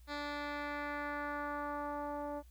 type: tone with low-pass filter sweep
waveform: 10% pulse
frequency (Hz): 291.3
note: D4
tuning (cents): -14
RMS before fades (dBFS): -40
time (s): 0.07-2.43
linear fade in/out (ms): 50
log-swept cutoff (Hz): 4100 to 680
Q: 1.6
effects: added 60 Hz sine -55 dBFS peak until 2.5 s + white hiss -71 dBFS RMS until 2.5 s

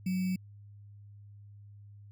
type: tone with sample-and-hold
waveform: sine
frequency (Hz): 185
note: F#3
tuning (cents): 0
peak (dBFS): -28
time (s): 0.06-0.36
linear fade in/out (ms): 5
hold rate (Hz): 2450
effects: added 102 Hz sine -49 dBFS peak until 2.11 s

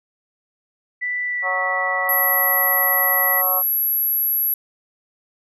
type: tone with pitch glide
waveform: sine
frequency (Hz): 1977 to 1958.8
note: B6 to B6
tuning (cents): +1 to -15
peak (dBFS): -21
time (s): 1.01-3.42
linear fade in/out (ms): 20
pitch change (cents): -16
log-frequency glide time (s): 1.24-1.43
type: harmonic tone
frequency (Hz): 185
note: F#3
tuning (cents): 0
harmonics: 3 / 4 / 5 / 6 / 7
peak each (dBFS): -28 / -26 / -32 / -26 / -31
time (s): 1.42-3.63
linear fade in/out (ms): 50
type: tone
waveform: sine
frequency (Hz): 11630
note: F#9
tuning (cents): -31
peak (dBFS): -17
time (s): 2.09-4.54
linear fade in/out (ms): 2
effects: none

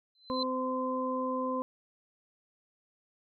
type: tone with exponential growth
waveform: sine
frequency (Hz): 4058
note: B7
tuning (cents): +46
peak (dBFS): -29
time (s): 0.15-0.43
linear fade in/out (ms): 2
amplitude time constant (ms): 60
type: harmonic tone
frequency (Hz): 257.7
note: C4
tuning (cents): -26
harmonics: 1 / 2 / 4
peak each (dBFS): -34 / -34 / -34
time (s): 0.3-1.62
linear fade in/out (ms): 0
effects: none

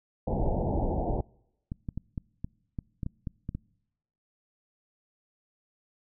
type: low-pass noise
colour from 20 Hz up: pink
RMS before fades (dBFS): -28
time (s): 0.27-1.21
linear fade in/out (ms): 5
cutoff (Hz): 880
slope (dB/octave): 96
type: clicks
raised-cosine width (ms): 5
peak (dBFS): -21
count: 11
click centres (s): 1.719 / 1.888 / 1.976 / 2.178 / 2.445 / 2.788 / 3.032 / 3.064 / 3.272 / 3.491 / 3.55
effects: noise-tail reverb RT60 0.9 s tail -26 dB re dry

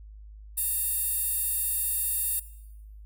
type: tone with high-pass filter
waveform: 15% pulse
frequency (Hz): 915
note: A#5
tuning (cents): -32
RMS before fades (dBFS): -28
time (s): 0.57-2.4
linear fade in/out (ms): 10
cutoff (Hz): 12000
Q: 4.5
effects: noise-tail reverb RT60 1.0 s tail -19 dB re dry + added 52 Hz sine -43 dBFS peak until 3.05 s

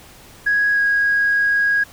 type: tone with pitch glide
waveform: sine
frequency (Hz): 1660 to 1645.7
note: G#6 to G#6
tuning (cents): -1 to -16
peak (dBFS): -13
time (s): 0.46-1.84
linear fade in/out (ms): 10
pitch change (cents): -15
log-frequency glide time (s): 0.72-0.81
effects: tanh soft clip ceiling -9 dBFS + pink hiss -44 dBFS RMS until 1.92 s

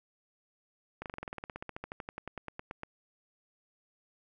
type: slowing click train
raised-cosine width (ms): 0.5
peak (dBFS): -24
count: 26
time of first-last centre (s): 1.02-2.834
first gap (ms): 38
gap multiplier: 1.05
effects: none

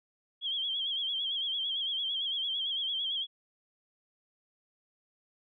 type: tone with vibrato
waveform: sine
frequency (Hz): 3242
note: G#7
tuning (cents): -42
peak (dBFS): -30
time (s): 0.41-3.27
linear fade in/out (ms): 50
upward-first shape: sine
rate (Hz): 8.9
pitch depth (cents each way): 75
effects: none

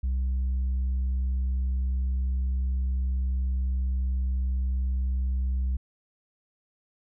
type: tone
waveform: sine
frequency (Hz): 64.3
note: C2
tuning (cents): -30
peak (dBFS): -21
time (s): 0.03-5.77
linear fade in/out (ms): 10
effects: tanh soft clip ceiling -23 dBFS

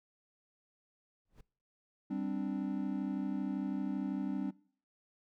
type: noise with exponential growth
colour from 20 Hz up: brown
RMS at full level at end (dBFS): -50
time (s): 1.25-1.41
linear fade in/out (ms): 5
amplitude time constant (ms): 33
type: chord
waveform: triangle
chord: G suspended fourth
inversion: none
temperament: just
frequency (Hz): 196 / 261.3 / 294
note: G3 / C4 / D4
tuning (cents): 0 / -2 / +2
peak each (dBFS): -36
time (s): 2.1-4.51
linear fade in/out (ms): 10
effects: noise-tail reverb RT60 0.5 s tail -22 dB re dry

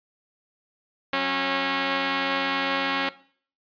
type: tone pair together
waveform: 5% pulse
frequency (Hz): 182.9 / 273.1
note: F#3 / C#4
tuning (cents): -20 / -26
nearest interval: perfect fifth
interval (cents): 694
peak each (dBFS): -21 / -12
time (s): 1.13-3.09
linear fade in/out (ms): 2
effects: noise-tail reverb RT60 0.5 s tail -18 dB re dry + resampled to 11025 Hz

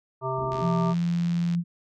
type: harmonic tone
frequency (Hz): 131.1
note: C3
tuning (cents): +4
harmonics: 1 / 3 / 5 / 7 / 9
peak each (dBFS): -32 / -32 / -32 / -32 / -32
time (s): 0.21-0.95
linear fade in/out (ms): 50
type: low-pass noise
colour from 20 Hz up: white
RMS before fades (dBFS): -41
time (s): 0.37-0.67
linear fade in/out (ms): 10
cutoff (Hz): 400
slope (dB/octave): 48
type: click train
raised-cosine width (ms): 0.2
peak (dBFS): -25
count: 86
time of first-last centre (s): 0.52-1.549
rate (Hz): 82.6
type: tone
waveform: sine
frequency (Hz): 172.1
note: F3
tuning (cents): -25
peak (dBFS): -22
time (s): 0.6-1.64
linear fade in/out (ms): 50
effects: none

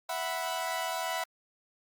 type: chord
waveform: sawtooth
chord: E suspended second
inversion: none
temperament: equal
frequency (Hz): 659.3 / 740 / 987.8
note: E5 / F#5 / B5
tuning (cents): 0 / 0 / 0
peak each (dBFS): -32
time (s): 0.09-1.24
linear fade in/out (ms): 5
effects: Opus 48 kbps

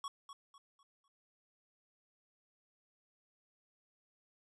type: tone with echo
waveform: square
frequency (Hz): 1114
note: C#6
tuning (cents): +8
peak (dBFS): -40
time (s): 0.04-0.08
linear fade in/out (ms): 2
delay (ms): 250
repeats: 4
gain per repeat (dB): -9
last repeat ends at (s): 1.08
effects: resampled to 22050 Hz

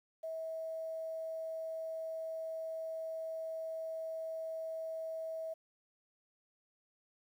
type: tone with quantisation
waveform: sine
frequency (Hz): 646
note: E5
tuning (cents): -35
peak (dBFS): -38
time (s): 0.23-5.54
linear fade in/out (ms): 10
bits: 11
effects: none

